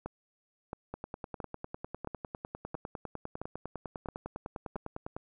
two click trains, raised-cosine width 1 ms, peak -23 / -24 dBFS, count 8 / 43, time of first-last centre 0.06-4.758 / 0.94-5.165 s, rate 1.49 / 9.94 Hz, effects none

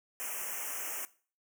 white band-stop noise, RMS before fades -38 dBFS, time 0.2-1.05 s, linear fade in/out 0 ms, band 3000 to 5600 Hz, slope 96 dB/octave, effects noise-tail reverb RT60 0.4 s tail -18 dB re dry + high-pass 400 Hz 12 dB/octave

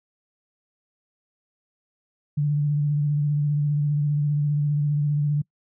sine tone with vibrato, 146.83 Hz, D3, in tune, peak -19 dBFS, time 2.37-5.42 s, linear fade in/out 10 ms, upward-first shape sine, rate 15 Hz, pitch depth 28 cents each way, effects noise-tail reverb RT60 0.1 s tail -25 dB re dry

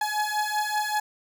30% pulse beating tone pair, 843 / 848.2 Hz, G#5 / G#5, +26 / +36 cents, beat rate 5.2 Hz, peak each -25 dBFS, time 0.01-1 s, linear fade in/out 5 ms, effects none

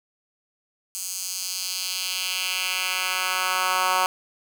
10% pulse tone with high-pass filter sweep, 185 Hz, F#3, in tune, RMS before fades -26 dBFS, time 0.95-4.06 s, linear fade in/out 0 ms, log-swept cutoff 7200 to 1000 Hz, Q 1.5, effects none

